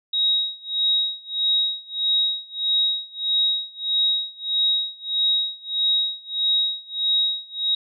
sine tone with tremolo, 3795 Hz, A#7, 30 cents sharp, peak -16 dBFS, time 0.13-7.75 s, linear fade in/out 5 ms, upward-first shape sine, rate 1.6 Hz, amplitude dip 95%, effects none

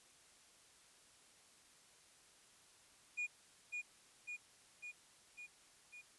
triangle tone with echo, 2443 Hz, D#7, 32 cents flat, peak -36 dBFS, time 3.17-3.27 s, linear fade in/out 20 ms, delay 550 ms, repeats 5, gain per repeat -3 dB, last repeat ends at 6.02 s, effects white hiss -66 dBFS RMS until 6.18 s + resampled to 24000 Hz

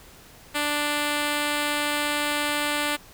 5% pulse tone, 294.2 Hz, D4, 3 cents sharp, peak -12 dBFS, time 0.54-2.97 s, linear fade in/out 20 ms, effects pink hiss -49 dBFS RMS until 3.13 s

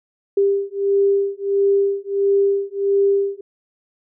sine beating tone pair, 396.7 / 398.2 Hz, G4 / G4, +21 / +27 cents, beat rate 1.5 Hz, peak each -18 dBFS, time 0.37-3.41 s, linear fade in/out 5 ms, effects none

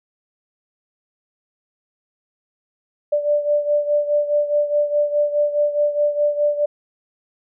sine beating tone pair, 587.3 / 592.1 Hz, D5 / D5, 0 / +14 cents, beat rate 4.8 Hz, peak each -17 / -22 dBFS, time 3.12-6.66 s, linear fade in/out 10 ms, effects none

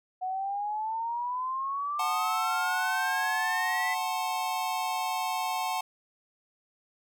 sine exponential sweep, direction up, 735 to 2011 Hz, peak -29 dBFS, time 0.21-3.95 s, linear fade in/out 20 ms
square chord, F# diminished, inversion none, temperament equal with one note detuned, 740 / 880 / 1061.7 Hz, F#5 / A5 / C6, 0 / 0 / +25 cents, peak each -33 / -33 / -36 dBFS, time 1.99-5.81 s, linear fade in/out 5 ms
effects none

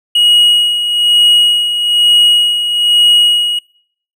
triangle tone with tremolo, 2897 Hz, F#7, 37 cents flat, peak -3 dBFS, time 0.15-3.59 s, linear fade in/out 5 ms, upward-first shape sine, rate 1.1 Hz, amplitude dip 60%, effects noise-tail reverb RT60 0.6 s tail -25 dB re dry

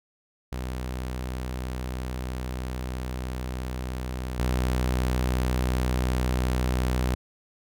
sawtooth tone pair in turn, 63.1 / 62.78 Hz, B1 / B1, +38 / +29 cents, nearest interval unison, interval 9 cents, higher first, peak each -26 / -19 dBFS, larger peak second, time 0.52-4.39 / 4.39-7.15 s, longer first, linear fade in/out 5 ms, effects none

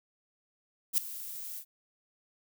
violet noise with ADSR envelope, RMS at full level -24 dBFS, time 0.93-1.65 s, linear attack 49 ms, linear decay 4 ms, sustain -17 dB, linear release 71 ms, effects none

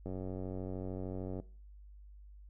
click train, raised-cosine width 2 ms, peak -28 dBFS, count 126, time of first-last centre 0.06-1.4 s, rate 93.3 Hz, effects noise-tail reverb RT60 0.4 s tail -20 dB re dry + added 50 Hz sine -51 dBFS peak until 2.49 s

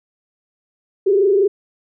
sine tone with frequency modulation, 395.6 Hz, G4, 16 cents sharp, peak -11 dBFS, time 1.06-1.48 s, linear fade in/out 10 ms, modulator 24.9 Hz, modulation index 1, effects none

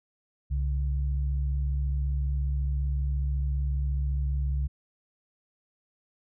sine tone pair together, 66.6 / 141.23 Hz, C2 / C#3, +31 / +33 cents, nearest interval octave + minor second, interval 1302 cents, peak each -25 / -34 dBFS, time 0.5-4.68 s, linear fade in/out 20 ms, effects none

